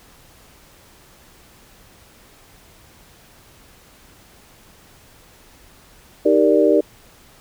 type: chord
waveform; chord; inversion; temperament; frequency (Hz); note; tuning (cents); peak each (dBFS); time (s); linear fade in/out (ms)
sine; Eb major seventh; none; equal; 311.1 / 392 / 466.2 / 587.3; Eb4 / G4 / Bb4 / D5; 0 / 0 / 0 / 0; -17; 6.25-6.81; 10
effects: pink hiss -49 dBFS RMS until 7.4 s